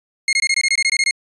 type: tone bursts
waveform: sawtooth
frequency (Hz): 2150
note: C7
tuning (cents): +47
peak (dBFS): -10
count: 12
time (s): 0.28-1.11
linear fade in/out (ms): 2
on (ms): 49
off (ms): 22
effects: resampled to 22050 Hz